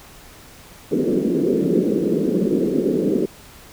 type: band-pass noise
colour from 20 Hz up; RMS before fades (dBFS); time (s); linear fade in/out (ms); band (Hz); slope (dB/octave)
white; -19; 0.91-3.26; 10; 170 to 450; 48
effects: pink hiss -44 dBFS RMS until 3.72 s